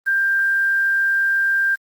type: tone with quantisation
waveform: sine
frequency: 1587 Hz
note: G6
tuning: 21 cents sharp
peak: -15 dBFS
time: 0.06-1.76 s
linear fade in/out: 20 ms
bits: 7
effects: Opus 24 kbps